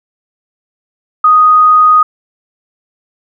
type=tone; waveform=sine; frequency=1244.5 Hz; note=D#6; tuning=in tune; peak=-3 dBFS; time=1.24-2.03 s; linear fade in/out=5 ms; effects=none